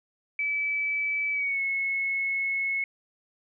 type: tone with pitch glide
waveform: sine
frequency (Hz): 2302 to 2188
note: D7 to C#7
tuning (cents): -35 to -23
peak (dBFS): -25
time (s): 0.39-2.84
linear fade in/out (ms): 2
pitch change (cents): -88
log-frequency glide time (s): 1.32-1.61
effects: none